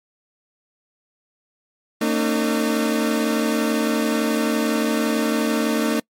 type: tone cluster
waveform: 30% pulse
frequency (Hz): 227.4 / 273.6 / 305.3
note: A#3 / C#4 / D#4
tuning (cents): -43 / -23 / -33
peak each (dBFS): -18 / -24 / -20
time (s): 2.01-6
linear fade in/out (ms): 5
effects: noise-tail reverb RT60 0.1 s tail -26 dB re dry + MP3 64 kbps